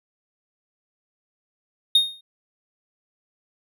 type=tone with exponential decay; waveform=triangle; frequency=3700 Hz; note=A#7; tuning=14 cents flat; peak=-9 dBFS; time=1.95-2.21 s; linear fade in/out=5 ms; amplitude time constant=55 ms; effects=none